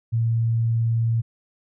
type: tone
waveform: sine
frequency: 114.8 Hz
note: A#2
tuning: 26 cents flat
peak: -18 dBFS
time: 0.12-1.22 s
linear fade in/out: 20 ms
effects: none